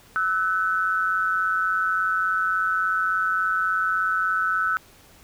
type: tone pair together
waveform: sine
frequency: 1310.5 / 1494 Hz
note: E6 / F#6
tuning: -11 / +16 cents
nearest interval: major second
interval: 227 cents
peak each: -23 dBFS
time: 0.16-4.77 s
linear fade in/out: 0 ms
effects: pink hiss -52 dBFS RMS until 5.23 s